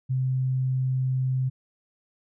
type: tone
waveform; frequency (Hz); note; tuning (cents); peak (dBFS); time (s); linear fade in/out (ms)
sine; 130; C3; -11; -22; 0.09-1.5; 20
effects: none